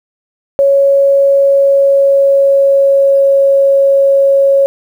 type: tone with pitch glide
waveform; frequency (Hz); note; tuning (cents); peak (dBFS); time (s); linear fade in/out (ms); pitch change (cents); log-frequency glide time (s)
sine; 554.4 to 550.9; C#5 to C#5; 0 to -11; -5; 0.59-4.66; 0; -11; 1.3-3.38
effects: 7-bit